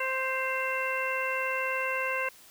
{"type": "harmonic tone with a mistuned harmonic", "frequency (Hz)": 523.3, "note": "C5", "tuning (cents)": 0, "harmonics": [1, 2, 3, 4, 5], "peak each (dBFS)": [-34, -34, -34, -34, -34], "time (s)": [0, 2.29], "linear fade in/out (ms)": 5, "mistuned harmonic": 5, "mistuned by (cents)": 57, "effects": ["white hiss -54 dBFS RMS until 2.5 s"]}